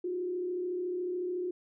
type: tone with frequency modulation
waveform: sine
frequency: 359.8 Hz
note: F#4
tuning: 48 cents flat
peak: -31 dBFS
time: 0.04-1.51 s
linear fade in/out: 5 ms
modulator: 33.9 Hz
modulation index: 0.47
effects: none